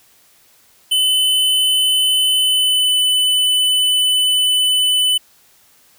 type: tone with pitch glide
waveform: square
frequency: 3024 to 3003 Hz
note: F#7 to F#7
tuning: +37 to +25 cents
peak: -13 dBFS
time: 0.91-5.18 s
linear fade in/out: 10 ms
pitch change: -12 cents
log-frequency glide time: 2.39-2.95 s
effects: white hiss -52 dBFS RMS until 5.98 s